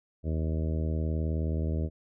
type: harmonic tone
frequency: 79.1 Hz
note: D#2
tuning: 29 cents sharp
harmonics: 1 / 2 / 3 / 4 / 5 / 6 / 7 / 8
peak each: -28 / -34 / -38 / -40 / -42 / -44 / -45 / -46 dBFS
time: 0.23-1.9 s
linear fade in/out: 50 ms
effects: none